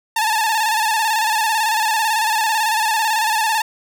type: tone with vibrato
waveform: sawtooth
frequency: 880 Hz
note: A5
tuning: in tune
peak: -12 dBFS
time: 0.16-3.62 s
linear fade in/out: 5 ms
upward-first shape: square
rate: 18 Hz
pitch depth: 54 cents each way
effects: none